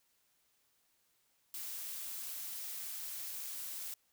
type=noise; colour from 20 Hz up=blue; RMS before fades=-43 dBFS; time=1.54-3.94 s; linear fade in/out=2 ms; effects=white hiss -75 dBFS RMS until 4.12 s